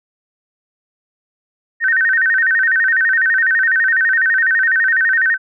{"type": "tone with vibrato", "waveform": "sine", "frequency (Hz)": 1683, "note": "G#6", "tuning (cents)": 23, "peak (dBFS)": -11, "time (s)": [1.8, 5.38], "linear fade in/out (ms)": 50, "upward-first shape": "square", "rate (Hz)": 12, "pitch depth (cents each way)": 160, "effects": []}